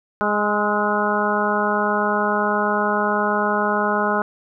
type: harmonic tone with a mistuned harmonic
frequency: 207.7 Hz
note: G#3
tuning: in tune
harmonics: 1 / 2 / 3 / 4 / 5 / 6 / 7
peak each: -25 / -25 / -25 / -25 / -25 / -25 / -25 dBFS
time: 0.21-4.22 s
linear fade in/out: 0 ms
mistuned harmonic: 6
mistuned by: +36 cents
effects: none

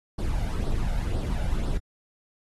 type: noise with flanger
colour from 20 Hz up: brown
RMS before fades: -26 dBFS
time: 0.18-1.78 s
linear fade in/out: 10 ms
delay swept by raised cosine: 0.21 to 1.41 ms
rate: 2 Hz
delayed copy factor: +0.6
effects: AAC 32 kbps

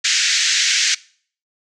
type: band-pass noise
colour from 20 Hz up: white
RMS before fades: -17 dBFS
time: 0.04-0.95 s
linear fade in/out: 10 ms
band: 1600 to 6900 Hz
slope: 48 dB/octave
effects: noise-tail reverb RT60 0.5 s tail -22 dB re dry

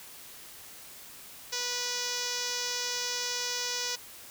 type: tone with low-pass filter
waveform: 5% pulse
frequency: 489.9 Hz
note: B4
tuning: 14 cents flat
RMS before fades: -33 dBFS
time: 1.52-3.96 s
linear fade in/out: 10 ms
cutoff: 5900 Hz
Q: 3.5
effects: white hiss -48 dBFS RMS until 4.3 s

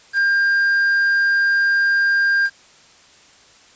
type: tone with quantisation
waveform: triangle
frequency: 1600 Hz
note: G6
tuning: 35 cents sharp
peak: -12 dBFS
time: 0.13-2.5 s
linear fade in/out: 50 ms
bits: 6
effects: white hiss -49 dBFS RMS until 3.75 s + resampled to 16000 Hz

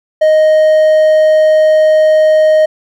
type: tone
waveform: triangle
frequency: 622.3 Hz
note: D#5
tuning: in tune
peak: -3 dBFS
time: 0.21-2.66 s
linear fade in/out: 10 ms
effects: none

